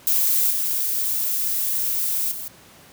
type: noise with level steps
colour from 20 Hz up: violet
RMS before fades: -19 / -23 / -32 dBFS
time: 0.07-2.48 s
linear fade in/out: 0 ms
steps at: 0.5 / 2.31 s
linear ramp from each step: 10 ms
effects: pink hiss -48 dBFS RMS until 2.92 s + high-pass 80 Hz 12 dB/octave